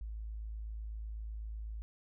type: tone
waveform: sine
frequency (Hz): 54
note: A1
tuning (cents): -32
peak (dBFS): -39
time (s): 0.01-1.82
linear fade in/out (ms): 0
effects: none